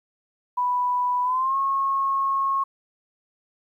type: tone with pitch glide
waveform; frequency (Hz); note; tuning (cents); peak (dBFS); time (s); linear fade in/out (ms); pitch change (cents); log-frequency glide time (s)
sine; 987.8 to 1089.7; B5 to C#6; 0 to -30; -20; 0.57-2.64; 10; +170; 1.23-1.57
effects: 10-bit